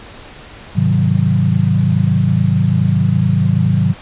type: chord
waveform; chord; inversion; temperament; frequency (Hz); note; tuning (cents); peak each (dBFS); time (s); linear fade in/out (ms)
sine; Ab dominant seventh; none; equal; 103.83 / 130.81 / 155.56 / 185; Ab2 / C3 / Eb3 / Gb3; 0 / 0 / 0 / 0; -16; 0.75-3.94; 20
effects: pink hiss -36 dBFS RMS until 4.01 s + resampled to 8000 Hz